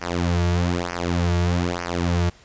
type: tone with flanger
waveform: sawtooth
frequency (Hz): 87.31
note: F2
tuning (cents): 0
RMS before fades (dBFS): -22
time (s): 0.01-2.3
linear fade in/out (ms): 10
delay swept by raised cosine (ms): 0.26 to 3.96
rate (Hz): 1.1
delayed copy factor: -0.95
effects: pink hiss -51 dBFS RMS until 2.44 s + resampled to 16000 Hz

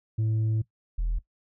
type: tone pair in turn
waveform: sine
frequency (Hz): 110 / 41.07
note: A2 / E1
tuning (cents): 0 / -6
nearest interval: octave + perfect fourth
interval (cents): 1706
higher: first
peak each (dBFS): -20 / -22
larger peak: first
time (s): 0.18-0.62 / 0.98-1.19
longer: first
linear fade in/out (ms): 10
effects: noise-tail reverb RT60 0.1 s tail -18 dB re dry + tanh soft clip ceiling -22 dBFS

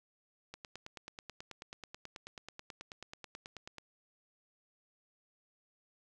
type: click train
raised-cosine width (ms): 0.2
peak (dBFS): -28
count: 31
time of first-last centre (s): 0.54-3.783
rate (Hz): 9.25
effects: none

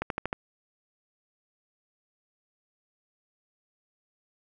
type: accelerating click train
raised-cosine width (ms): 0.5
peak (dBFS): -14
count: 5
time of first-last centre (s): 0.02-0.329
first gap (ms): 82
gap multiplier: 0.96
effects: none

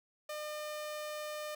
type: tone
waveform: sawtooth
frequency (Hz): 604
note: D5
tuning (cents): +48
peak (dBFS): -35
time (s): 0.29-1.55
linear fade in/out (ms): 5
effects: none

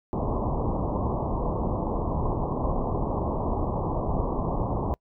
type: low-pass noise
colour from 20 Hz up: pink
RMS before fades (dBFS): -27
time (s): 0.13-4.94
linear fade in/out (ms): 0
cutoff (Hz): 1100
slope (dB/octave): 96
effects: noise-tail reverb RT60 0.1 s tail -26 dB re dry

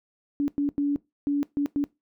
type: tone bursts at uneven times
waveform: sine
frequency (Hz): 286.2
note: D4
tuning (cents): -45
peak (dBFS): -21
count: 6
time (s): 0.4-0.48 / 0.58-0.69 / 0.78-0.96 / 1.27-1.43 / 1.57-1.66 / 1.76-1.84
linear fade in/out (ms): 0
effects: noise-tail reverb RT60 0.2 s tail -20 dB re dry

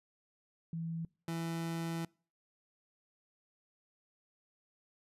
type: tone pair in turn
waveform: sine / 30% pulse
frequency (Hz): 164.81 / 165.96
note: E3 / E3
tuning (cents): 0 / +12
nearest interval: unison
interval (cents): 12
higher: second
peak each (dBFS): -36 / -33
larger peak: second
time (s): 0.73-1.05 / 1.28-2.05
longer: second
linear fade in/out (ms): 2
effects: noise-tail reverb RT60 0.4 s tail -25 dB re dry + resampled to 32000 Hz

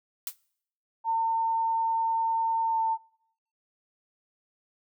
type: noise with exponential decay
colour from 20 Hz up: blue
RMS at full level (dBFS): -28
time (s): 0.27-0.36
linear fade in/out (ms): 1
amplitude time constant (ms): 18
type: tone with pitch glide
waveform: sine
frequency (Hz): 905 to 896.7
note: A5 to A5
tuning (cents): +48 to +33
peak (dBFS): -23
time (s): 1.04-2.98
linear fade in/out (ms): 50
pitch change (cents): -15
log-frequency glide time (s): 2.67-2.78
effects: noise-tail reverb RT60 0.7 s tail -24 dB re dry

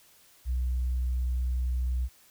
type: tone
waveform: sine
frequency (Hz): 62.4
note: B1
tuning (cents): +19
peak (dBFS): -24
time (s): 0.45-2.09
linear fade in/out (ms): 50
effects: tanh soft clip ceiling -23 dBFS + white hiss -59 dBFS RMS until 2.3 s

